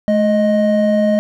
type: tone pair together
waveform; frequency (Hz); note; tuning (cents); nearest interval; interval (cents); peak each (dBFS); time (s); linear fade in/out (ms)
triangle; 214.2 / 622.3; A3 / D#5; -46 / 0; octave + tritone; 1846; -12; 0.08-1.19; 0
effects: none